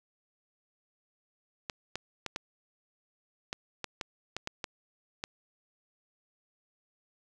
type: clicks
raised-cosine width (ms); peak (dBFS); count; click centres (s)
0.2; -17; 11; 1.698 / 1.956 / 2.263 / 2.361 / 3.529 / 3.843 / 4.012 / 4.366 / 4.474 / 4.642 / 5.239
effects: none